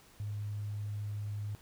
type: tone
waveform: sine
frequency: 103.83 Hz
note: G#2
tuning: in tune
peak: -35 dBFS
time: 0.2-1.55 s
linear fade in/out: 0 ms
effects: pink hiss -60 dBFS RMS until 1.61 s